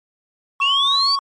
triangle tone, 1108.7 Hz, C#6, in tune, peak -17 dBFS, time 0.6-1.19 s, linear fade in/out 2 ms
sine linear sweep, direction up, 2637 to 4699 Hz, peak -14 dBFS, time 0.61-1.16 s, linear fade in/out 10 ms
effects tanh soft clip ceiling -8 dBFS + MP3 48 kbps

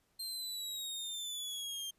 sawtooth exponential sweep, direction down, 4186 to 3170 Hz, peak -36 dBFS, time 0.19-1.91 s, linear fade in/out 10 ms, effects pink hiss -75 dBFS RMS until 1.98 s + resampled to 32000 Hz

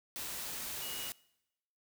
sine tone in noise, 2900 Hz, F#7, 35 cents flat, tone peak -45 dBFS, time 0.82-1.09 s, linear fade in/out 0 ms, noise white, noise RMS -41 dBFS, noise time 0.16-1.12 s, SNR -7 dB, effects noise-tail reverb RT60 0.9 s tail -23 dB re dry

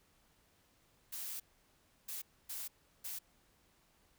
blue noise bursts at uneven times, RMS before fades -43 dBFS, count 4, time 1.12-1.4 / 2.08-2.22 / 2.49-2.68 / 3.04-3.19 s, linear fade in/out 10 ms, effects pink hiss -71 dBFS RMS until 4.18 s

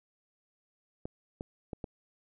clicks, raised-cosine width 2 ms, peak -24 dBFS, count 4, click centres 1.055 / 1.409 / 1.732 / 1.842 s, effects none

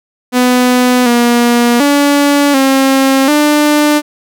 sawtooth tone with pitch steps, 249.4 / 238.9 / 286.1 / 268.6 / 297.4 Hz, B3 / A#3 / D4 / C4 / D4, +17 / +43 / -45 / +46 / +22 cents, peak -3 dBFS, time 0.32-4.02 s, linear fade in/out 50 ms, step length 740 ms, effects none

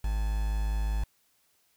triangle tone with quantisation, 52.6 Hz, G#1, 23 cents sharp, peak -24 dBFS, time 0.04-1.04 s, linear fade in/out 5 ms, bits 7, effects white hiss -69 dBFS RMS until 1.76 s

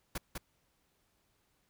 pink noise with echo, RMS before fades -37 dBFS, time 0.15-0.18 s, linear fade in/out 5 ms, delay 200 ms, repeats 1, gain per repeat -3 dB, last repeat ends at 0.38 s, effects pink hiss -75 dBFS RMS until 1.69 s

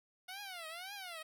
10% pulse tone with vibrato, 720 Hz, F#5, 47 cents flat, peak -36 dBFS, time 0.28-1.23 s, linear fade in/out 10 ms, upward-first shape triangle, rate 1.9 Hz, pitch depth 250 cents each way, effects none

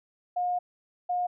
sine tone bursts at uneven times, 716 Hz, F5, 43 cents sharp, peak -25 dBFS, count 2, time 0.36-0.59 / 1.09-1.27 s, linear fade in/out 10 ms, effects none

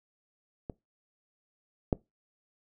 clicks, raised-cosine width 2 ms, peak -23 / -11 dBFS, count 2, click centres 0.698 / 1.928 s, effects noise-tail reverb RT60 0.2 s tail -22 dB re dry

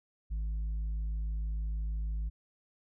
triangle tone with tanh clipping, 53.2 Hz, G#1, 42 cents sharp, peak -32 dBFS, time 0.3-2.3 s, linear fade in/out 20 ms, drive 8 dB, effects none

